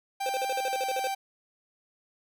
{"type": "tone with pitch glide", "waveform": "45% pulse", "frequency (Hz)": [788, 781.2], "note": ["G5", "G5"], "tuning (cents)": [9, -6], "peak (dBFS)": -29, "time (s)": [0.2, 1.15], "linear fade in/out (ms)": 10, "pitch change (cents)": -15, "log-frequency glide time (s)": [0.52, 0.9]}
{"type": "tone bursts", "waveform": "square", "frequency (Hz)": 520, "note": "C5", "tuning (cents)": -11, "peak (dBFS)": -30, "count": 11, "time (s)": [0.26, 1.073], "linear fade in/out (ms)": 2, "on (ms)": 33, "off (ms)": 45}
{"effects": []}